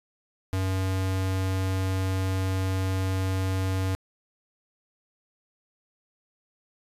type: tone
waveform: square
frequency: 94.6 Hz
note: F#2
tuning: 39 cents sharp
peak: -25 dBFS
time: 0.53-3.95 s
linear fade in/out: 0 ms
effects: resampled to 32000 Hz